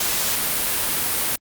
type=noise; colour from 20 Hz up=white; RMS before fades=-22 dBFS; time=0-1.36 s; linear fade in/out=5 ms; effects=Opus 48 kbps

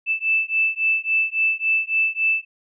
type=beating tone pair; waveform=sine; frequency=2637 / 2640.6 Hz; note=E7 / E7; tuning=0 / +2 cents; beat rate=3.6 Hz; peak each=-21 / -21 dBFS; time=0.06-2.45 s; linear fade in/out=50 ms; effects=none

